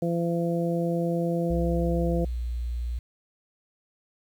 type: harmonic tone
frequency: 170 Hz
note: F3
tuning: 46 cents flat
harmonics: 1 / 2 / 3 / 4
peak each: -26 / -30 / -29 / -35 dBFS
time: 0.02-2.25 s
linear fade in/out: 5 ms
type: tone with pitch glide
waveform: sine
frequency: 63 to 59.64 Hz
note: B1 to A#1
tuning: +35 to +40 cents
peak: -27 dBFS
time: 1.5-2.99 s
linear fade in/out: 5 ms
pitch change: -95 cents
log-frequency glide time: 2.08-2.38 s
effects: 9-bit